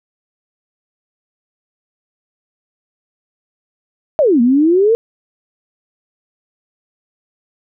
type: exponential two-way sweep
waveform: sine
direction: down then up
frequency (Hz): 659.3 to 229.4 to 471.9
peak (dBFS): -8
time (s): 4.19-4.95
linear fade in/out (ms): 0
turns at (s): 4.41
effects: none